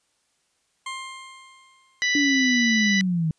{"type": "tone with exponential decay", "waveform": "20% pulse", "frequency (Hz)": 1057, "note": "C6", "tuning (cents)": 17, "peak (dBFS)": -24, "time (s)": [0.86, 2.24], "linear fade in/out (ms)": 5, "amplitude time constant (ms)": 300}
{"type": "harmonic tone", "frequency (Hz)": 987.8, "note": "B5", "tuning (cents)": 0, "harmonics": [2, 3, 4, 5, 6], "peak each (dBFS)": [-21, -30, -29, -35, -32], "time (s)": [2.02, 3.01], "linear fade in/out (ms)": 0}
{"type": "linear sweep", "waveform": "sine", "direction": "down", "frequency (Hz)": [293.7, 154.7], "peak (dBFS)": -20, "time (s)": [2.15, 3.31], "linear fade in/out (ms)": 2}
{"effects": ["white hiss -69 dBFS RMS until 3.38 s", "resampled to 22050 Hz"]}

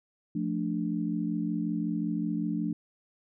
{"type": "chord", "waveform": "sine", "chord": "D minor", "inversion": "first", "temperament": "equal", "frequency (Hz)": [174.61, 220, 293.7], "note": ["F3", "A3", "D4"], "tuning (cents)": [0, 0, 0], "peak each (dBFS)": -32, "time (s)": [0.35, 2.73], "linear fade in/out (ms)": 5, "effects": []}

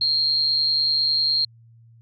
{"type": "tone with amplitude modulation", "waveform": "sine", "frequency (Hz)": 4224, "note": "C8", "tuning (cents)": 16, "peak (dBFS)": -15, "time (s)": [0.01, 1.45], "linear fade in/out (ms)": 5, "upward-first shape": "sine", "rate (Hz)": 150, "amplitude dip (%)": 60, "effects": ["added 115 Hz sine -48 dBFS peak until 2.01 s"]}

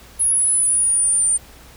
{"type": "exponential sweep", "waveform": "sine", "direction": "down", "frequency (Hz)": [10548, 8950], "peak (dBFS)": -14, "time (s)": [0.19, 1.38], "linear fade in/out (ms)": 20, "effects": ["added 60 Hz sine -46 dBFS peak until 1.76 s", "pink hiss -45 dBFS RMS until 1.76 s"]}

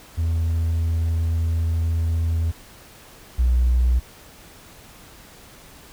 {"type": "tone pair in turn", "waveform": "triangle", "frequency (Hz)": [82.41, 61.38], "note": ["E2", "B1"], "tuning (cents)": [0, -10], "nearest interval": "perfect fourth", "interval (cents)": 510, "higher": "first", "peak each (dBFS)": [-16, -11], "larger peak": "second", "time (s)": [[0.17, 2.52], [3.38, 4]], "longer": "first", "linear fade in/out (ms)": 20, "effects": ["tanh soft clip ceiling -12 dBFS", "pink hiss -46 dBFS RMS until 5.92 s"]}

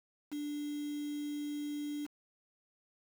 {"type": "tone with quantisation", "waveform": "sine", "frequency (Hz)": 293.7, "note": "D4", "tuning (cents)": 0, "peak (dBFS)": -36, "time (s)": [0.31, 2.07], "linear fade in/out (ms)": 20, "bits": 8, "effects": []}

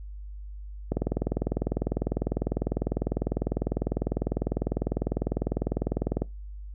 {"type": "click train", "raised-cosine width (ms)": 2, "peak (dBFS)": -12, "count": 107, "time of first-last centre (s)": [0.92, 6.22], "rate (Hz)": 20, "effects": ["noise-tail reverb RT60 0.2 s tail -22 dB re dry", "added 50 Hz sine -37 dBFS peak until 6.74 s"]}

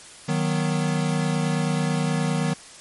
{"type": "chord", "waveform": "square", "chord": "B major", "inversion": "first", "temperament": "equal with one note detuned", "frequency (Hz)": [155.56, 185, 244], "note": ["D#3", "F#3", "B3"], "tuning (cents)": [0, 0, -21], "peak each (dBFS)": [-24, -27, -29], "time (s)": [0.28, 2.54], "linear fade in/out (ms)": 10, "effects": ["white hiss -44 dBFS RMS until 2.8 s", "MP3 48 kbps"]}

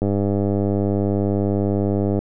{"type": "click train", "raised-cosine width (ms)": 2, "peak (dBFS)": -8, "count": 218, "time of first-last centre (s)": [0.02, 2.19], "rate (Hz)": 100, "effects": []}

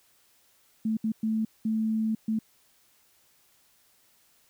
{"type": "tone bursts at uneven times", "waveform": "sine", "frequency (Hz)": 220, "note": "A3", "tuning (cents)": 0, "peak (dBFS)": -24, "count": 5, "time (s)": [[0.85, 0.97], [1.04, 1.12], [1.23, 1.45], [1.65, 2.15], [2.28, 2.39]], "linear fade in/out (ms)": 5, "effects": ["white hiss -64 dBFS RMS until 4.49 s"]}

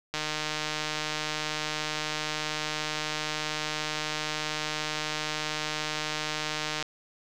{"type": "click train", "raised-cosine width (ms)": 0.2, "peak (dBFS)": -13, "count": 1024, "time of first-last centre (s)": [0.14, 6.826], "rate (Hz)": 153, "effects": []}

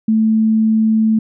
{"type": "tone", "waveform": "sine", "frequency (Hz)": 220, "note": "A3", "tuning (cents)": 0, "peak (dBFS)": -10, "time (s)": [0.08, 1.19], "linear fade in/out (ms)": 5, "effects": []}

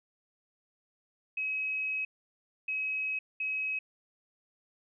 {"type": "tone bursts at uneven times", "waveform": "sine", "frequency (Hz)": 2550, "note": "D#7", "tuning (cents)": 42, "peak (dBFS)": -30, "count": 3, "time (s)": [[1.37, 2.05], [2.68, 3.19], [3.4, 3.79]], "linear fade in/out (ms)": 5, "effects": []}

